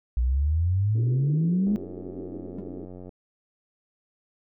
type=exponential sweep; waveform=sine; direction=up; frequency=58.27 to 213.5 Hz; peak=-20 dBFS; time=0.17-1.76 s; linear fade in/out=0 ms
type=band-pass noise; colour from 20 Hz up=white; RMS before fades=-39 dBFS; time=0.95-2.85 s; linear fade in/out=5 ms; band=240 to 400 Hz; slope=48 dB/octave
type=click train; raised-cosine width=2 ms; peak=-29 dBFS; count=130; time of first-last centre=1.67-3.092 s; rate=90.7 Hz
type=tone with exponential decay; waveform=triangle; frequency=199.5 Hz; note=G3; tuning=31 cents sharp; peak=-28 dBFS; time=2.58-2.66 s; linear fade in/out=5 ms; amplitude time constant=17 ms
effects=none